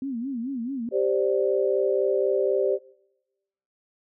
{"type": "tone with vibrato", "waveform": "sine", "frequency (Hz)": 251.7, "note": "B3", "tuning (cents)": 33, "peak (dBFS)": -27, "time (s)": [0.02, 0.89], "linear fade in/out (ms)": 2, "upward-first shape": "sine", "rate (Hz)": 4.6, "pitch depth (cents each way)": 180}
{"type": "chord", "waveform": "sine", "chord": "G suspended fourth", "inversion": "none", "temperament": "equal", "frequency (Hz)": [392, 523.3, 587.3], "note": ["G4", "C5", "D5"], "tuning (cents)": [0, 0, 0], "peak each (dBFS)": [-23, -25, -26], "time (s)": [0.91, 2.79], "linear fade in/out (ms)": 50}
{"effects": ["noise-tail reverb RT60 1.0 s tail -24 dB re dry"]}